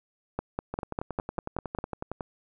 two click trains, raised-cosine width 1 ms, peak -15 / -19 dBFS, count 8 / 17, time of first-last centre 0.39-1.787 / 0.74-2.208 s, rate 5.01 / 10.9 Hz, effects none

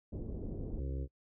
pink low-pass noise, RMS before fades -40 dBFS, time 0.12-0.8 s, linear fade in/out 10 ms, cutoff 440 Hz, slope 24 dB/octave
harmonic tone, 67.1 Hz, C2, 44 cents sharp, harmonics 1 / 2 / 4 / 5 / 6 / 7 / 8, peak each -36 / -42 / -48 / -50 / -52 / -53 / -54 dBFS, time 0.76-1.08 s, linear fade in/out 50 ms
effects noise-tail reverb RT60 0.1 s tail -24 dB re dry

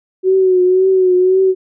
sine tone with vibrato, 371.8 Hz, F#4, 8 cents sharp, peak -8 dBFS, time 0.23-1.55 s, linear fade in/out 50 ms, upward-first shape triangle, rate 1.9 Hz, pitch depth 51 cents each way, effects none

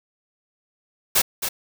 white noise with echo, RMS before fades -17 dBFS, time 1.15-1.22 s, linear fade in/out 10 ms, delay 270 ms, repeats 1, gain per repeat -8 dB, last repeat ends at 1.49 s, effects none

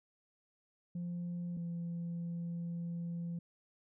sine tone pair in turn, 174.4 / 170.61 Hz, F3 / F3, -2 / -40 cents, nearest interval unison, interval 38 cents, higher first, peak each -35 / -35 dBFS, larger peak neither, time 0.95-1.57 / 1.57-3.39 s, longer second, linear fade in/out 5 ms, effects tanh soft clip ceiling -35 dBFS

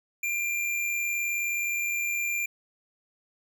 square tone with amplitude modulation, 2382 Hz, D7, 24 cents sharp, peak -26 dBFS, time 0.23-2.46 s, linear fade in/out 5 ms, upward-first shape sine, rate 79.3 Hz, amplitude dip 30%, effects none

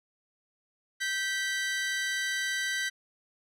sawtooth tone pair together, 1557 / 1956.4 Hz, G6 / B6, -12 / -17 cents, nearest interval major third, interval 395 cents, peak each -28 dBFS, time 1-2.9 s, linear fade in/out 20 ms, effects low-pass 9000 Hz 12 dB/octave

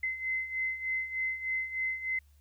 sine beating tone pair, 2054 / 2057.3 Hz, C7 / C7, -33 / -30 cents, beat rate 3.3 Hz, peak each -37 / -32 dBFS, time 0.03-2.19 s, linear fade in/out 5 ms, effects added 72 Hz sine -58 dBFS peak until 2.4 s + white hiss -72 dBFS RMS until 2.4 s

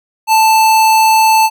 square tone, 881 Hz, A5, 2 cents sharp, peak -7 dBFS, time 0.27-1.5 s, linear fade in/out 50 ms, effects none

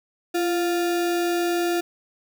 sine tone with sample-and-hold, 344.1 Hz, F4, 26 cents flat, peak -20 dBFS, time 0.34-1.81 s, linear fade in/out 10 ms, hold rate 1050 Hz, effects none

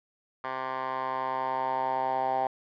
10% pulse tone with band-pass filter sweep, 130.81 Hz, C3, in tune, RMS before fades -30 dBFS, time 0.44-2.47 s, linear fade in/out 2 ms, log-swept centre 1200 to 800 Hz, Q 5.5, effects resampled to 11025 Hz + 10-bit

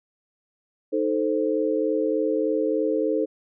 sine chord, A diminished, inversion second, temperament equal, 311.1 / 440 / 523.3 Hz, Eb4 / A4 / C5, 0 / 0 / 0 cents, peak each -25 / -24 / -26 dBFS, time 0.92-3.26 s, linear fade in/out 20 ms, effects none

